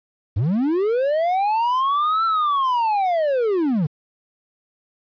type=linear two-way sweep; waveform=triangle; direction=up then down; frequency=86.7 to 1350 to 137.1 Hz; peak=-15 dBFS; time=0.36-3.87 s; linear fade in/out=10 ms; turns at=2.25 s; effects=resampled to 11025 Hz + 9-bit